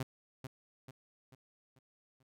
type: tone with echo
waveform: sawtooth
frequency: 130.81 Hz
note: C3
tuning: in tune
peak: -30 dBFS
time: 0-0.03 s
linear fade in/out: 5 ms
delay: 440 ms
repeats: 5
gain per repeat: -7 dB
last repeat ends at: 2.23 s
effects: none